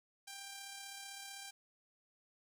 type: tone with amplitude modulation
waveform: 5% pulse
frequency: 791 Hz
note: G5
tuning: 15 cents sharp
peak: -34 dBFS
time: 0.27-1.51 s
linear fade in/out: 10 ms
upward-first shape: sine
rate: 35.7 Hz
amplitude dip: 30%
effects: none